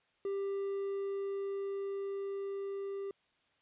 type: tone with level ramp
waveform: triangle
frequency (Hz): 395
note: G4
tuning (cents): +13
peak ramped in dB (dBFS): -31 to -35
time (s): 0.25-3.11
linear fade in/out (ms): 2
effects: white hiss -73 dBFS RMS until 3.61 s + resampled to 8000 Hz